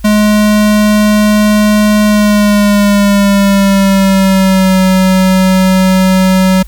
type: tone with pitch glide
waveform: square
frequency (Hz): 210.6 to 187.62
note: G#3 to F#3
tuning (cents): +24 to +24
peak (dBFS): -6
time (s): 0.04-6.63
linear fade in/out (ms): 10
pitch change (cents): -200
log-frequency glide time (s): 2.05-4.82
effects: added 50 Hz sine -25 dBFS peak until 6.67 s + white hiss -43 dBFS RMS until 6.67 s